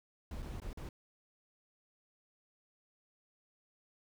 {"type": "noise with dropouts", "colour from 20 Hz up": "brown", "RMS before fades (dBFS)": -43, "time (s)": [0.31, 0.89], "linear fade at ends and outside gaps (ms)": 2, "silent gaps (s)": [[0.423, 0.426], [0.601, 0.618], [0.731, 0.773]], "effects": []}